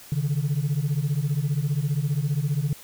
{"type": "beating tone pair", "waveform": "sine", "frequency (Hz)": [137, 152], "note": ["C#3", "D#3"], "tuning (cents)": [-20, -40], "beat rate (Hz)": 15, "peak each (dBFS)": [-23, -23], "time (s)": [0.12, 2.73], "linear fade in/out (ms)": 2, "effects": ["tanh soft clip ceiling -18 dBFS", "white hiss -46 dBFS RMS until 2.83 s"]}